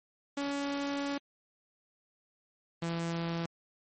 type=tone pair in turn; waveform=sawtooth; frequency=282.1 / 167.74 Hz; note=C#4 / E3; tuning=+30 / +30 cents; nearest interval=major sixth; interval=900 cents; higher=first; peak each=-28 / -28 dBFS; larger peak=neither; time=0.37-1.18 / 2.82-3.46 s; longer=first; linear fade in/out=5 ms; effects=low-pass 10000 Hz 12 dB/octave + MP3 32 kbps